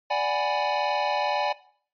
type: chord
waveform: square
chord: G# half-diminished seventh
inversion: second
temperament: equal with one note detuned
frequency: 587.3 / 748.6 / 830.6 / 987.8 Hz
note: D5 / F#5 / G#5 / B5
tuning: 0 / +20 / 0 / 0 cents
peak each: -29 / -31 / -27 / -33 dBFS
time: 0.1-1.53 s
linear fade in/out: 10 ms
effects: noise-tail reverb RT60 0.5 s tail -18 dB re dry + resampled to 11025 Hz